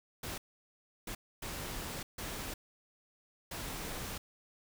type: noise bursts at uneven times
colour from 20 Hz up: pink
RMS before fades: -41 dBFS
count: 5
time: 0.23-0.38 / 1.07-1.15 / 1.42-2.03 / 2.18-2.54 / 3.51-4.18 s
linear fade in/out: 5 ms
effects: none